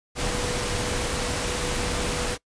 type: tone in noise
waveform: sine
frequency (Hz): 490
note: B4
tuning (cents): -14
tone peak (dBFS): -33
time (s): 0.15-2.38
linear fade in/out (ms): 50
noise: pink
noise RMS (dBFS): -27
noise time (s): 0.15-2.38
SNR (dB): -9
effects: noise-tail reverb RT60 0.1 s tail -22 dB re dry + resampled to 22050 Hz